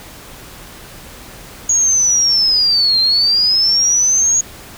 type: linear two-way sweep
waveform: sine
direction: down then up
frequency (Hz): 6700 to 4122 to 6700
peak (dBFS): -10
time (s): 1.69-4.41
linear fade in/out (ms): 5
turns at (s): 3
effects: pink hiss -36 dBFS RMS until 4.77 s